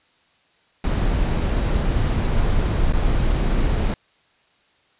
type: noise with dropouts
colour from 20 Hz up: brown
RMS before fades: -19 dBFS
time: 0.84-3.94 s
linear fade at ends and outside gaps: 2 ms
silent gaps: 2.925-2.934 s
effects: white hiss -60 dBFS RMS until 4.99 s + resampled to 8000 Hz